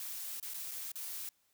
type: noise with dropouts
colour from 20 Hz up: blue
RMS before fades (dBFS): -42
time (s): 0-1.29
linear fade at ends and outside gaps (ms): 1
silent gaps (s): 0.399-0.427 / 0.537-0.543 / 0.711-0.715 / 0.918-0.956
effects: white hiss -74 dBFS RMS until 1.53 s

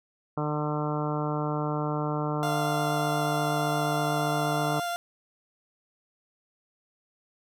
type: harmonic tone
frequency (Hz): 150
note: D3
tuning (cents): +37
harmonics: 1 / 2 / 3 / 4 / 5 / 6 / 7 / 8 / 9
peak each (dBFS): -30 / -33 / -35 / -36 / -37 / -38 / -38 / -39 / -40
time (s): 0.37-4.8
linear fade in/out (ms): 5
type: tone with vibrato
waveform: 30% pulse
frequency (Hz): 695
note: F5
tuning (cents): -9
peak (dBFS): -26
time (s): 2.43-4.96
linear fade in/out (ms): 0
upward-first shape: triangle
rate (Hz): 8.4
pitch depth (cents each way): 13
effects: none

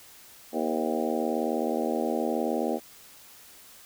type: harmonic tone with a mistuned harmonic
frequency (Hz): 79.1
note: D#2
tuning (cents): +29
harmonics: 3 / 4 / 5 / 6 / 7 / 8 / 9 / 10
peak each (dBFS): -31 / -32 / -33 / -34 / -34 / -35 / -36 / -36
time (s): 0.52-2.8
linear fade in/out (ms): 50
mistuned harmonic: 7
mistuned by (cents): -38
effects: white hiss -51 dBFS RMS until 3.85 s

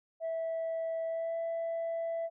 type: tone with pitch glide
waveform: sine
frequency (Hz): 655 to 664.1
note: E5 to E5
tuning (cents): -11 to +13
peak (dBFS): -30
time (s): 0.2-2.3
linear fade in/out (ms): 50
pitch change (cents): +24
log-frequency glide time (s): 1.06-1.37
effects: tanh soft clip ceiling -30 dBFS

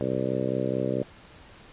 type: harmonic tone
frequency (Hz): 64.6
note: C2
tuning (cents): -21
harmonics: 2 / 3 / 4 / 5 / 6 / 7 / 8 / 9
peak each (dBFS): -33 / -33 / -33 / -33 / -33 / -33 / -33 / -33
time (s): 0.01-1.03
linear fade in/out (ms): 0
effects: pink hiss -50 dBFS RMS until 1.72 s + resampled to 8000 Hz

